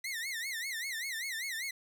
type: tone with vibrato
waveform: sawtooth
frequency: 1975.5 Hz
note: B6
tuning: in tune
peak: -32 dBFS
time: 0.04-1.71 s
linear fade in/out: 5 ms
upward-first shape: sine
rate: 5.1 Hz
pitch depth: 190 cents each way
effects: none